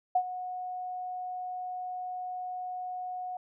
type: tone with ADSR envelope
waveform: sine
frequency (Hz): 731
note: F#5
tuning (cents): -21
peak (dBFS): -20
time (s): 0.15-3.37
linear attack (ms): 7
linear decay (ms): 67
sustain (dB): -14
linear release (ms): 3
effects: none